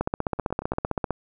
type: two click trains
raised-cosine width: 1 ms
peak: -10 / -22 dBFS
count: 18 / 5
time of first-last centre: 0.01-1.107 / 0.39-0.85 s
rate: 15.5 / 8.69 Hz
effects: none